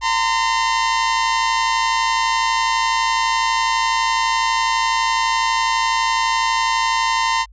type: tone pair together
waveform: sawtooth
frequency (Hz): 915 / 1027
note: A#5 / C6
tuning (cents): -32 / -33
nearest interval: major second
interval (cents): 199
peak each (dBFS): -15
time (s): 0.01-7.46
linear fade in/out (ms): 50
effects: added 50 Hz sine -42 dBFS peak until 7.52 s + resampled to 16000 Hz